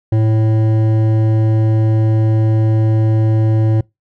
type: tone with hard clipping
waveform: sine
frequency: 110 Hz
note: A2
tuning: in tune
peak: -12 dBFS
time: 0.12-3.81 s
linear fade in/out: 5 ms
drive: 11 dB
effects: noise-tail reverb RT60 0.2 s tail -25 dB re dry